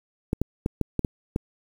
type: clicks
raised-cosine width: 3 ms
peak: -10 dBFS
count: 7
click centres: 0.331 / 0.416 / 0.661 / 0.813 / 0.993 / 1.048 / 1.361 s
effects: 7-bit